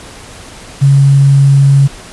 sine tone with quantisation, 138.59 Hz, C#3, in tune, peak -3 dBFS, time 0.81-1.88 s, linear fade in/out 20 ms, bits 5, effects pink hiss -32 dBFS RMS until 2.12 s + resampled to 24000 Hz

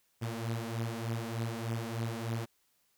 sawtooth beating tone pair, 113.5 / 116.8 Hz, A#2 / A#2, -46 / +4 cents, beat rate 3.3 Hz, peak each -32 / -34 dBFS, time 0.21-2.46 s, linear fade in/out 20 ms, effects white hiss -73 dBFS RMS until 2.97 s

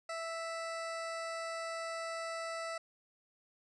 20% pulse tone, 659.3 Hz, E5, in tune, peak -33 dBFS, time 0.09-2.78 s, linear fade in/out 5 ms, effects resampled to 22050 Hz

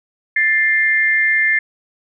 sine tone pair together, 1764.3 / 2102 Hz, A6 / C7, +4 / +7 cents, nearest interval minor third, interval 303 cents, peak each -15 dBFS, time 0.36-1.59 s, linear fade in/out 5 ms, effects none

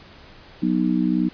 sine chord, B major, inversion second, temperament just, 185.21 / 246.9 / 308.7 Hz, F#3 / B3 / D#4, +2 / 0 / -14 cents, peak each -22 dBFS, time 0.62-1.29 s, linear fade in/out 10 ms, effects pink hiss -46 dBFS RMS until 1.33 s + resampled to 11025 Hz

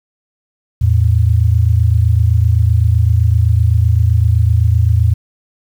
sine tone pair together, 82.8 / 110.61 Hz, E2 / A2, +8 / +10 cents, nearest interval perfect fourth, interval 502 cents, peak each -11 dBFS, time 0.81-5.14 s, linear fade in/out 10 ms, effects 7-bit

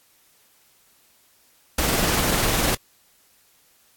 pink noise with tremolo, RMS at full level -20 dBFS, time 1.78-2.75 s, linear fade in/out 5 ms, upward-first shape sine, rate 20 Hz, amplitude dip 30%, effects white hiss -59 dBFS RMS until 3.96 s + AAC 64 kbps

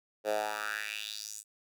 10% pulse tone with high-pass filter sweep, 106 Hz, G#2, 36 cents sharp, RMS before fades -36 dBFS, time 0.24-1.44 s, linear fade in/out 50 ms, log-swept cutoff 490 to 8300 Hz, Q 3.5, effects none

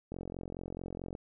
click train, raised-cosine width 2 ms, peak -27 dBFS, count 47, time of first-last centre 0.12-1.151 s, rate 44.6 Hz, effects none

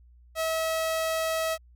sawtooth tone, 645 Hz, E5, 38 cents flat, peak -22 dBFS, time 0.35-1.58 s, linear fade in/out 50 ms, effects added 60 Hz sine -52 dBFS peak until 1.75 s

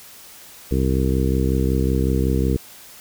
harmonic tone, 65.41 Hz, C2, in tune, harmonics 1 / 2 / 3 / 4 / 5 / 6 / 7, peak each -20 / -23 / -25 / -26 / -27 / -28 / -28 dBFS, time 0.71-2.57 s, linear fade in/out 5 ms, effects white hiss -43 dBFS RMS until 3 s

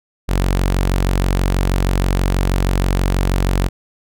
sawtooth tone, 46.25 Hz, F#1, in tune, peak -10 dBFS, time 0.28-3.69 s, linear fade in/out 20 ms, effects none

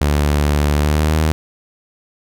sawtooth tone with pitch glide, 73.42 to 78.24 Hz, D2 to D#2, 0 to +10 cents, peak -9 dBFS, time 0.01-1.32 s, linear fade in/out 0 ms, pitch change +110 cents, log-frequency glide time 0.77-1.16 s, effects none

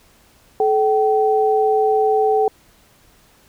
sine tone pair together, 431.7 / 769.2 Hz, A4 / G5, -33 / -33 cents, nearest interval minor seventh, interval 1000 cents, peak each -15 / -17 dBFS, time 0.6-2.48 s, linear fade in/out 2 ms, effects pink hiss -53 dBFS RMS until 3.48 s

